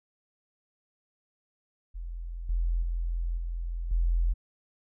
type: tone with level steps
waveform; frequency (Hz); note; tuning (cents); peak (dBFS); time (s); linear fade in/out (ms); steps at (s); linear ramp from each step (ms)
sine; 42.52; F1; -46; -34 / -24 / -27 / -30 / -22; 1.94-4.34; 20; 2.49 / 2.82 / 3.37 / 3.91; 5
effects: none